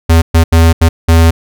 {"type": "tone bursts at uneven times", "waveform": "square", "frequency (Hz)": 82.41, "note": "E2", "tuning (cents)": 0, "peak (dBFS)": -4, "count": 5, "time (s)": [[0.09, 0.22], [0.34, 0.44], [0.52, 0.73], [0.81, 0.89], [1.08, 1.31]], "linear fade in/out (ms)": 10, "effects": []}